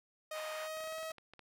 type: tone with pitch glide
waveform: sawtooth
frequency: 622.3 to 639.8 Hz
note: D#5 to D#5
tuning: 0 to +48 cents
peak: -36 dBFS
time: 0.31-1.12 s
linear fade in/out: 5 ms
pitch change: +48 cents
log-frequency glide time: 0.53-1 s
type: band-pass noise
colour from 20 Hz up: pink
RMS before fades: -49 dBFS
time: 0.32-0.69 s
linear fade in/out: 50 ms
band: 720 to 3100 Hz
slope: 24 dB/octave
type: clicks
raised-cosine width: 0.3 ms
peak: -37 dBFS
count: 11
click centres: 0.771 / 0.806 / 0.84 / 0.874 / 0.924 / 0.983 / 1.03 / 1.107 / 1.183 / 1.336 / 1.393 s
effects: none